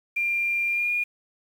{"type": "tone with pitch glide", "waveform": "sine", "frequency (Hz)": [2388, 2430], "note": ["D7", "D#7"], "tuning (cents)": [28, -42], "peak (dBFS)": -22, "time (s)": [0.16, 1.04], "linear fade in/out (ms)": 10, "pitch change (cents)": 30, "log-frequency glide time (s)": [0.67, 0.92], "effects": ["8-bit"]}